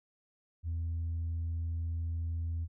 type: tone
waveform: sine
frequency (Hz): 83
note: E2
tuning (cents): +12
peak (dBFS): -30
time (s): 0.63-2.68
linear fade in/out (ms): 50
effects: tanh soft clip ceiling -30 dBFS